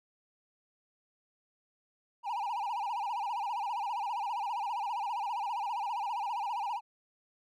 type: tone with vibrato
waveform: triangle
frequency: 880 Hz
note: A5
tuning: in tune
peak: -30 dBFS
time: 2.23-6.81 s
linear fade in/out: 50 ms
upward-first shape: sine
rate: 15 Hz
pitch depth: 190 cents each way
effects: none